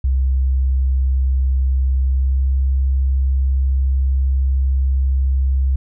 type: tone with pitch glide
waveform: sine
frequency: 65.6 to 66.44 Hz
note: C2 to C2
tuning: +5 to +27 cents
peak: -13 dBFS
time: 0.04-5.76 s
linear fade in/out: 5 ms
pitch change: +22 cents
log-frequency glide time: 2.05-2.46 s
effects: none